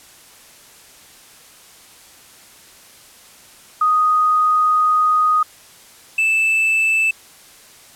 sine / triangle tone pair in turn, 1244.5 / 2637 Hz, D#6 / E7, 0 / 0 cents, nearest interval octave + minor second, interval 1300 cents, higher second, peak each -12 dBFS, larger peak neither, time 3.81-5.43 / 6.18-7.11 s, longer first, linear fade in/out 5 ms, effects white hiss -45 dBFS RMS until 7.95 s + low-pass 12000 Hz 12 dB/octave

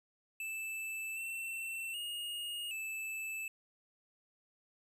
square tone with pitch steps, 2637 / 2689 / 2859 / 2629 Hz, E7 / E7 / F7 / E7, 0 / +34 / +40 / -5 cents, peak -39 dBFS, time 0.4-3.48 s, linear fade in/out 2 ms, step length 770 ms, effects none

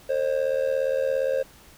triangle tone with amplitude modulation, 533 Hz, C5, 32 cents sharp, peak -16 dBFS, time 0.09-1.43 s, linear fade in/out 10 ms, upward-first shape sine, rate 77.3 Hz, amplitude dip 80%, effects pink hiss -51 dBFS RMS until 1.77 s

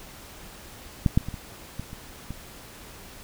clicks, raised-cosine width 5 ms, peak -7 / -6 / -30 / -20 / -23 / -20 / -25 / -21 dBFS, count 8, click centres 1.062 / 1.175 / 1.209 / 1.286 / 1.342 / 1.796 / 1.931 / 2.306 s, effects pink hiss -45 dBFS RMS until 3.23 s

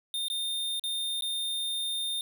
square tone with dropouts, 3634 Hz, A#7, 45 cents flat, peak -30 dBFS, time 0.14-2.21 s, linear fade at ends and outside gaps 1 ms, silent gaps 0.283-0.3 / 0.796-0.838 / 1.209-1.222 s, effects none

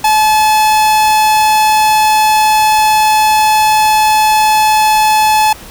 45% pulse tone, 861 Hz, A5, 38 cents flat, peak -7 dBFS, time 0.04-5.53 s, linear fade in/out 5 ms, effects pink hiss -33 dBFS RMS until 5.7 s

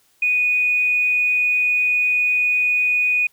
triangle tone with tanh clipping, 2476 Hz, D#7, 9 cents flat, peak -15 dBFS, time 0.22-3.27 s, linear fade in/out 5 ms, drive 3 dB, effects white hiss -60 dBFS RMS until 3.32 s

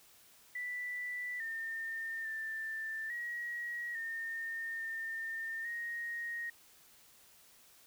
sine tone with pitch steps, 1974 / 1812 / 1777 / 1904 / 1824 / 1810 / 1872 Hz, B6 / A#6 / A6 / A#6 / A#6 / A6 / A#6, -1 / -50 / +17 / +36 / -38 / +48 / +7 cents, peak -37 dBFS, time 0.55-6.5 s, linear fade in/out 5 ms, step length 850 ms, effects white hiss -62 dBFS RMS until 7.86 s

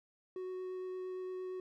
triangle tone with vibrato, 370 Hz, F#4, in tune, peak -37 dBFS, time 0.36-1.6 s, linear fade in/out 2 ms, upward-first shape triangle, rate 8.7 Hz, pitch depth 8 cents each way, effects none

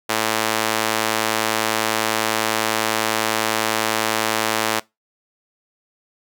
sawtooth tone with high-pass filter, 110 Hz, A2, in tune, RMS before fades -21 dBFS, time 0.09-4.8 s, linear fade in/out 10 ms, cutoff 550 Hz, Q 0.53, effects noise-tail reverb RT60 0.2 s tail -22 dB re dry

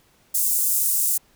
pink high-pass noise, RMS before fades -21 dBFS, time 0.34-1.18 s, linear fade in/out 10 ms, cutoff 8100 Hz, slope 24 dB/octave, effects pink hiss -59 dBFS RMS until 1.35 s

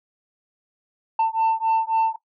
sine beating tone pair, 893 / 896.7 Hz, A5 / A5, +25 / +33 cents, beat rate 3.7 Hz, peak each -19 dBFS, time 1.19-2.16 s, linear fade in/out 5 ms, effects noise-tail reverb RT60 0.1 s tail -18 dB re dry + tanh soft clip ceiling -15 dBFS

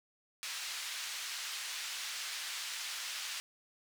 white band-pass noise, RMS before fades -41 dBFS, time 0.43-3.4 s, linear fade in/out 0 ms, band 1500 to 5600 Hz, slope 12 dB/octave, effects none

